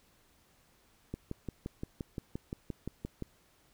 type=click train; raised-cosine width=3 ms; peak=-24 dBFS; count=13; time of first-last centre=1.14-3.223 s; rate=5.76 Hz; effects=pink hiss -67 dBFS RMS until 3.73 s